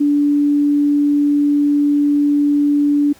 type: tone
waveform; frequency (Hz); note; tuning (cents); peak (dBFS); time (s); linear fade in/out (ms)
sine; 290; D4; -22; -11; 0-3.13; 10
effects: pink hiss -47 dBFS RMS until 3.19 s + high-pass 60 Hz 12 dB/octave